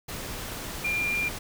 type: tone in noise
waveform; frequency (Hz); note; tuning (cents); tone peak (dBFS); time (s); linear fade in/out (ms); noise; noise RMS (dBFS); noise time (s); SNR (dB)
sine; 2392; D7; +31; -25; 0.84-1.29; 10; pink; -36; 0.08-1.39; +8
effects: none